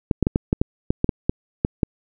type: clicks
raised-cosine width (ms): 3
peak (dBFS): -4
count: 12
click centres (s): 0.112 / 0.227 / 0.269 / 0.359 / 0.529 / 0.615 / 0.905 / 1.044 / 1.092 / 1.295 / 1.649 / 1.832
effects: none